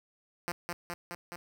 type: tone with echo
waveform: 5% pulse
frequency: 173.6 Hz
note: F3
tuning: 10 cents flat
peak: -21 dBFS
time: 0.48-0.52 s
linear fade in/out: 0 ms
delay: 210 ms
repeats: 4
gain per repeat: -2 dB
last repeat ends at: 1.36 s
effects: none